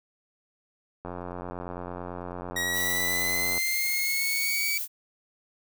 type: click train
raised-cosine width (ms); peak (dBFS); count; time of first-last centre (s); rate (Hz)
1; -22; 226; 1.05-3.578; 89
type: linear sweep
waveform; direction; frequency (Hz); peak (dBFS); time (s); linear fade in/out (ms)
sawtooth; up; 1894 to 2295; -23; 2.56-4.78; 5
type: noise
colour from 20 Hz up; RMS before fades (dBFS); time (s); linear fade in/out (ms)
violet; -32; 2.72-4.88; 50
effects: none